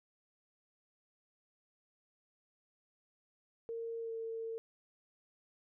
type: tone with pitch glide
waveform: sine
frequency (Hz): 459.1 to 452.5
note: A#4 to A4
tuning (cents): -26 to +48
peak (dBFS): -38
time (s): 3.69-4.58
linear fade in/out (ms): 0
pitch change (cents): -26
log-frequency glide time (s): 4-4.13
effects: none